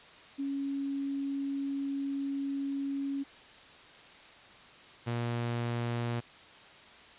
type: tone pair in turn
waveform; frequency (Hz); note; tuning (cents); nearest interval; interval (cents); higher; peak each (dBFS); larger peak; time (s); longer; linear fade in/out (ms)
sine / sawtooth; 277.2 / 118.72; C#4 / A#2; 0 / +32; octave + minor third; 1468; first; -31 / -27; second; 0.38-3.24 / 5.06-6.21; first; 20
effects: white hiss -53 dBFS RMS until 7.18 s + resampled to 8000 Hz